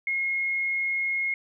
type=tone; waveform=sine; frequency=2156 Hz; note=C#7; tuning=49 cents flat; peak=-24 dBFS; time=0.07-1.34 s; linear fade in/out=2 ms; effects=none